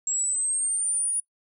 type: linear sweep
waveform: sine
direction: up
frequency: 7550 to 9720 Hz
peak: -23 dBFS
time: 0.07-1.2 s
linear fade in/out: 2 ms
effects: noise-tail reverb RT60 0.1 s tail -22 dB re dry